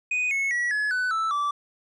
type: tone with pitch steps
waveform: triangle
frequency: 2489 / 2192 / 1930.4 / 1700 / 1497.2 / 1318.5 / 1161.2 Hz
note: D#7 / C#7 / B6 / G#6 / F#6 / E6 / D6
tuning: 0 / -20 / -40 / +40 / +20 / 0 / -20 cents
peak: -21 dBFS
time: 0.11-1.51 s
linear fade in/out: 5 ms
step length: 200 ms
effects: resampled to 24000 Hz